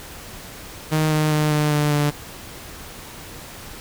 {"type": "tone with pitch steps", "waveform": "sawtooth", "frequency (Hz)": [155.56, 153.77, 152.01, 150.26, 148.54, 146.83], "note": ["D#3", "D#3", "D#3", "D3", "D3", "D3"], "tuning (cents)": [0, -20, -40, 40, 20, 0], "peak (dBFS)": -13, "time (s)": [0.91, 2.11], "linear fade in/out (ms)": 20, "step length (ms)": 200, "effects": ["pink hiss -38 dBFS RMS until 3.8 s"]}